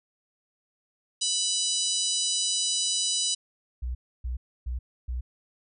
harmonic tone, 989 Hz, B5, 2 cents sharp, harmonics 3 / 4 / 5 / 6 / 7 / 8 / 9, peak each -33 / -30 / -32 / -32 / -34 / -35 / -32 dBFS, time 1.21-3.35 s, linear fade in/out 10 ms
sine tone bursts, 61.74 Hz, B1, in tune, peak -28 dBFS, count 4, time 3.82-5.21 s, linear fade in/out 10 ms, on 130 ms, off 290 ms
effects none

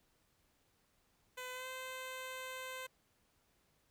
10% pulse tone with pitch glide, 505 to 516.5 Hz, B4 to C5, +39 to -22 cents, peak -35 dBFS, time 1.37-2.87 s, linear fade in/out 10 ms, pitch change +39 cents, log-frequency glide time 1.52-1.67 s, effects pink hiss -75 dBFS RMS until 3.9 s

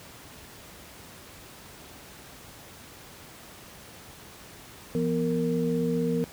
sine tone cluster, 169.3 / 245.2 / 462.4 Hz, E3 / B3 / A#4, +46 / -12 / -14 cents, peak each -28 dBFS, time 4.95-6.24 s, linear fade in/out 0 ms, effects pink hiss -47 dBFS RMS until 6.32 s + high-pass 60 Hz 12 dB/octave

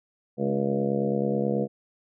harmonic tone with a mistuned harmonic, 69.3 Hz, C#2, in tune, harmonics 2 / 3 / 4 / 5 / 6 / 7 / 8 / 9 / 10, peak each -32 / -27 / -35 / -33 / -34 / -28 / -37 / -37 / -38 dBFS, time 0.37-1.68 s, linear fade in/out 50 ms, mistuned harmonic 5, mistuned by +18 cents, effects none

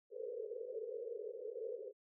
pink band-pass noise, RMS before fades -45 dBFS, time 0.1-1.93 s, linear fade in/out 50 ms, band 420 to 510 Hz, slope 96 dB/octave, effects none

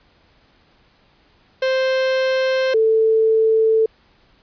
45% pulse / sine tone pair in turn, 523.3 / 443.1 Hz, C5 / A4, 0 / +12 cents, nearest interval minor third, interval 288 cents, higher first, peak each -16 / -12 dBFS, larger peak second, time 1.62-2.74 / 2.74-3.86 s, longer neither, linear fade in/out 5 ms, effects pink hiss -56 dBFS RMS until 4.42 s + resampled to 11025 Hz

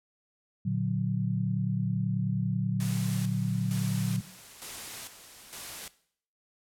sine chord, Bb augmented, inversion none, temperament equal, 116.54 / 146.83 / 185 Hz, Bb2 / D3 / F#3, 0 / 0 / 0 cents, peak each -31 / -32 / -29 dBFS, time 0.65-4.21 s, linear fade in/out 10 ms
white noise with tremolo, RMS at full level -40 dBFS, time 2.8-5.88 s, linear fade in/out 2 ms, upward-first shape square, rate 1.1 Hz, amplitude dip 65%
effects noise-tail reverb RT60 0.6 s tail -18 dB re dry + low-pass 12000 Hz 12 dB/octave

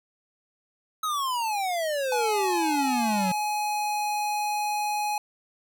square exponential sweep, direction down, 1293 to 180.2 Hz, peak -26 dBFS, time 1.03-3.32 s, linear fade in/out 5 ms
square tone with pitch glide, 847 to 836.8 Hz, G#5 to G#5, +34 to +13 cents, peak -26 dBFS, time 2.12-5.18 s, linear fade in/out 2 ms, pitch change -21 cents, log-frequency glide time 2.64-4.07 s
effects none

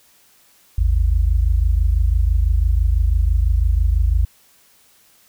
sine tone pair together, 52.78 / 78.8 Hz, G#1 / D#2, +29 / +23 cents, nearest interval perfect fifth, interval 694 cents, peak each -14 / -17 dBFS, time 0.78-4.25 s, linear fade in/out 5 ms, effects tanh soft clip ceiling -5 dBFS + white hiss -54 dBFS RMS until 5.28 s

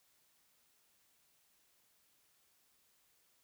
silence, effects white hiss -73 dBFS RMS until 3.43 s

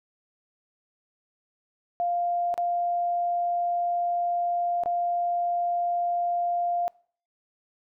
sine tone with dropouts, 698.5 Hz, F5, in tune, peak -23 dBFS, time 2-6.88 s, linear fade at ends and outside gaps 0 ms, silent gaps 2.541-2.578 / 4.836-4.859 s, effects noise-tail reverb RT60 0.5 s tail -25 dB re dry

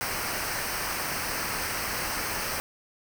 pink noise with comb filter, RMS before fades -31 dBFS, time 0.01-2.6 s, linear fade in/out 0 ms, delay 0.28 ms, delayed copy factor -0.65, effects none

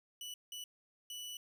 sawtooth tone bursts at uneven times, 2960 Hz, F#7, in tune, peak -40 dBFS, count 3, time 0.21-0.34 / 0.52-0.64 / 1.1-1.37 s, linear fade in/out 2 ms, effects none

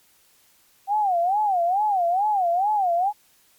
sine tone with vibrato, 763 Hz, G5, 47 cents flat, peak -18 dBFS, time 0.87-3.13 s, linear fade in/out 50 ms, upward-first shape sine, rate 2.3 Hz, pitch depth 200 cents each way, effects white hiss -59 dBFS RMS until 3.58 s + MP3 96 kbps

